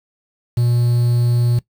triangle tone with quantisation, 120.3 Hz, B2, 45 cents flat, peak -11 dBFS, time 0.57-1.59 s, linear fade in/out 5 ms, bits 6, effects noise-tail reverb RT60 0.1 s tail -19 dB re dry

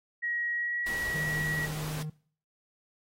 sine tone with pitch glide, 1900 to 1918.7 Hz, A#6 to A#6, +33 to +49 cents, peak -29 dBFS, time 0.22-1.67 s, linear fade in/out 20 ms, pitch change +16 cents, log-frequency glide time 0.53-0.78 s
pink noise, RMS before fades -40 dBFS, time 0.86-2.03 s, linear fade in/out 5 ms
triangle tone, 153.8 Hz, D#3, 20 cents flat, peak -31 dBFS, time 1.14-2.1 s, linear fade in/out 5 ms
effects noise-tail reverb RT60 0.5 s tail -22 dB re dry + AAC 48 kbps

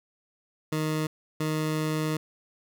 20% pulse tone bursts at uneven times, 155.56 Hz, D#3, in tune, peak -21 dBFS, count 2, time 0.72-1.07 / 1.4-2.17 s, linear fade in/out 5 ms, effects none

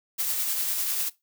blue noise with tremolo, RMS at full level -26 dBFS, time 0.18-1.1 s, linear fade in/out 20 ms, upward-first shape triangle, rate 10 Hz, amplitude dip 35%, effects noise-tail reverb RT60 0.2 s tail -19 dB re dry

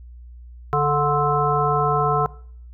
harmonic tone with a mistuned harmonic, 145.8 Hz, D3, 12 cents flat, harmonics 1 / 3 / 5 / 7 / 9, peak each -23 / -23 / -23 / -23 / -23 dBFS, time 0.73-2.26 s, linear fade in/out 0 ms, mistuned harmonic 7, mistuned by +43 cents, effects noise-tail reverb RT60 0.6 s tail -21 dB re dry + added 60 Hz sine -38 dBFS peak until 2.73 s

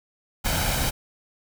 pink noise with comb filter, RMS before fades -24 dBFS, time 0.44-0.91 s, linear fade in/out 20 ms, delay 1.3 ms, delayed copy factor +0.55, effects none

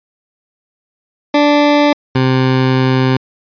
20% pulse tone pair in turn, 292.4 / 130.25 Hz, D4 / C3, -7 / -7 cents, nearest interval octave + major second, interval 1400 cents, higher first, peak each -3 / -5 dBFS, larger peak first, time 1.34-1.93 / 2.15-3.17 s, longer second, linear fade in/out 5 ms, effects resampled to 11025 Hz

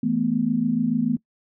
sine chord, E suspended fourth, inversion none, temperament equal, 164.81 / 220 / 246.9 Hz, E3 / A3 / B3, 0 / 0 / 0 cents, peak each -28 / -23 / -22 dBFS, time 0.03-1.17 s, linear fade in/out 5 ms, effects noise-tail reverb RT60 0.1 s tail -22 dB re dry

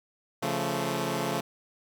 10% pulse chord, Db augmented, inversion none, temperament equal with one note detuned, 138.59 / 173.01 / 220 Hz, Db3 / F3 / A3, 0 / -16 / 0 cents, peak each -24 dBFS, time 0.42-1.41 s, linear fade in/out 10 ms, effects none

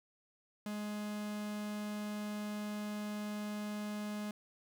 45% pulse tone, 209.3 Hz, G#3, 14 cents sharp, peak -38 dBFS, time 0.66-4.31 s, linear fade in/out 2 ms, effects none

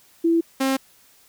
sine / sawtooth tone pair in turn, 333 / 267.2 Hz, E4 / C4, +18 / +36 cents, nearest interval major third, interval 382 cents, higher first, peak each -15 dBFS, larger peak neither, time 0.24-0.41 / 0.6-0.77 s, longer neither, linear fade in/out 10 ms, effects white hiss -55 dBFS RMS until 1.28 s

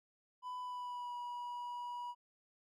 triangle tone with pitch glide, 998 to 970.1 Hz, B5 to B5, +18 to -31 cents, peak -39 dBFS, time 0.42-2.15 s, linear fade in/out 50 ms, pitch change -49 cents, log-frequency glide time 0.6-1.16 s, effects none

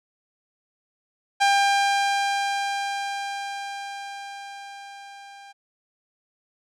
sawtooth tone with level ramp, 798 Hz, G5, 31 cents sharp, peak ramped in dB -12 to -39 dBFS, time 1.4-5.53 s, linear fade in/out 20 ms, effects low-pass 7000 Hz 12 dB/octave

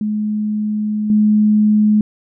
sine tone with level steps, 211.9 Hz, G#3, 35 cents sharp, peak -16 / -9 dBFS, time 0.01-2.01 s, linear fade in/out 2 ms, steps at 1.1 s, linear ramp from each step 2 ms, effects none

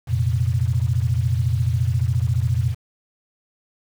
sine chord, F suspended fourth, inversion none, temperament equal, 87.31 / 116.54 / 130.81 Hz, F2 / Bb2 / C3, 0 / 0 / 0 cents, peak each -22 / -20 / -24 dBFS, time 0.07-2.75 s, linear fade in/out 50 ms, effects 7-bit

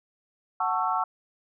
sine chord, F# minor seventh, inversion none, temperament just, 740 / 888 / 1110 / 1332 Hz, F#5 / A5 / C#6 / E6, 0 / +16 / +2 / +18 cents, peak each -29 dBFS, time 0.6-1.04 s, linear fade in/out 5 ms, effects none

